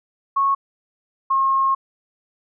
sine tone pair in turn, 1100 / 1077.4 Hz, C#6 / C#6, -14 / -50 cents, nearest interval unison, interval 36 cents, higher first, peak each -15 / -15 dBFS, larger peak neither, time 0.36-0.55 / 1.3-1.75 s, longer second, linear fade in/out 10 ms, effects none

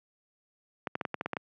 clicks, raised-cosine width 0.5 ms, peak -16 dBFS, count 9, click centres 0.872 / 0.954 / 1.012 / 1.052 / 1.143 / 1.211 / 1.26 / 1.333 / 1.368 s, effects high-pass 150 Hz 12 dB/octave

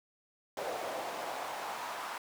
brown noise with high-pass filter sweep, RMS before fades -39 dBFS, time 0.57-2.18 s, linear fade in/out 2 ms, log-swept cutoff 570 to 1000 Hz, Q 2.3, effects none

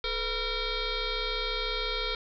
sine tone with frequency modulation, 1835 Hz, A#6, 28 cents flat, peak -28 dBFS, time 0.04-2.15 s, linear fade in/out 2 ms, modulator 467 Hz, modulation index 5.2, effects none

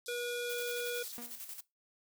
pink band-pass noise, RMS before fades -48 dBFS, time 0.06-1.12 s, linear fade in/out 0 ms, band 3500 to 14000 Hz, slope 96 dB/octave
harmonic tone, 483.3 Hz, B4, 38 cents flat, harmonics 1 / 3 / 5 / 7, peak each -37 / -42 / -44 / -45 dBFS, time 0.08-1.03 s, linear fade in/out 5 ms
blue noise with tremolo, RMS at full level -44 dBFS, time 0.49-1.61 s, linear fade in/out 10 ms, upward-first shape square, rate 11 Hz, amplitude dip 55%
sawtooth tone with exponential decay, 239.5 Hz, A#3, 47 cents sharp, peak -38 dBFS, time 1.18-1.44 s, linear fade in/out 0 ms, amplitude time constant 55 ms
effects noise-tail reverb RT60 0.2 s tail -20 dB re dry

